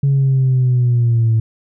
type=linear sweep; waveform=sine; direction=down; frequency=140 to 110.9 Hz; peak=-9 dBFS; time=0.03-1.4 s; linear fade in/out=5 ms; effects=tanh soft clip ceiling -8 dBFS